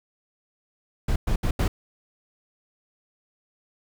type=noise bursts at uneven times; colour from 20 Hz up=brown; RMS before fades=-22 dBFS; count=4; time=1.08-1.16 / 1.27-1.36 / 1.43-1.51 / 1.59-1.68 s; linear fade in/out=5 ms; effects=none